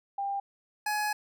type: tone pair in turn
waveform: sine / 25% pulse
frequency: 796 / 841.7 Hz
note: G5 / G#5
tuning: +26 / +23 cents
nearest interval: minor second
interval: 97 cents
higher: second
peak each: -29 / -24 dBFS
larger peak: second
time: 0.18-0.4 / 0.86-1.13 s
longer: second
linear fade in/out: 5 ms
effects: none